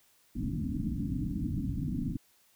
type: low-pass noise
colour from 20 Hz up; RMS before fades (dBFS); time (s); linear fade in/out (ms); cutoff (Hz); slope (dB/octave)
white; -33; 0.35-2.17; 10; 300; 96
effects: white hiss -66 dBFS RMS until 2.55 s